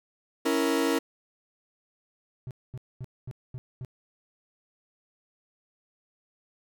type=chord; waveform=40% pulse; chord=A# diminished; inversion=first; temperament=equal; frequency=277.2 / 329.6 / 466.2 Hz; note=C#4 / E4 / A#4; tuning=0 / 0 / 0 cents; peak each=-27 dBFS; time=0.45-0.99 s; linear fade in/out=10 ms
type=tone bursts; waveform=triangle; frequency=127.1 Hz; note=C3; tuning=50 cents flat; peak=-32 dBFS; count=6; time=2.47-3.848 s; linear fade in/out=0 ms; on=38 ms; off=230 ms
effects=none